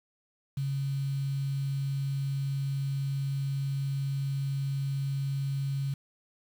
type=tone with quantisation; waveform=sine; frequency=137.7 Hz; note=C#3; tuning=11 cents flat; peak=-28 dBFS; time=0.57-5.94 s; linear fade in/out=5 ms; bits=8; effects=none